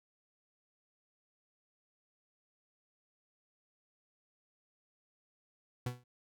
40% pulse tone with exponential decay, 123.47 Hz, B2, in tune, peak -31 dBFS, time 5.86-6.04 s, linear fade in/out 5 ms, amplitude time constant 39 ms, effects none

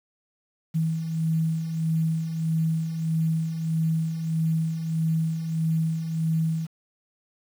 sine beating tone pair, 160 / 161.6 Hz, D#3 / E3, +49 / -34 cents, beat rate 1.6 Hz, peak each -31 / -23 dBFS, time 0.74-6.67 s, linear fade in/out 20 ms, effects 8-bit

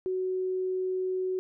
sine tone, 372 Hz, F#4, 9 cents sharp, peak -27 dBFS, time 0.06-1.39 s, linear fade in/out 0 ms, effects none

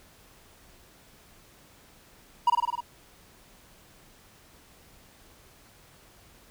triangle tone with echo, 956 Hz, A#5, 43 cents sharp, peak -15 dBFS, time 2.47-2.5 s, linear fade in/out 5 ms, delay 51 ms, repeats 6, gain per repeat -2 dB, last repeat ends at 2.806 s, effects pink hiss -56 dBFS RMS until 6.5 s

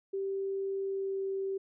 sine tone with pitch glide, 390 to 387.8 Hz, G4 to G4, -9 to -19 cents, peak -31 dBFS, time 0.13-1.58 s, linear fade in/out 10 ms, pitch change -10 cents, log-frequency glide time 0.83-1.23 s, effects none

